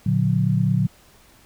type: chord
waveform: sine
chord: Bb augmented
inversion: none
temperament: just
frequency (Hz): 116.54 / 145.68 / 182.1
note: Bb2 / D3 / F#3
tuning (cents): 0 / -14 / -27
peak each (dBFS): -21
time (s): 0.06-0.87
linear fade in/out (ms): 5
effects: pink hiss -53 dBFS RMS until 1.45 s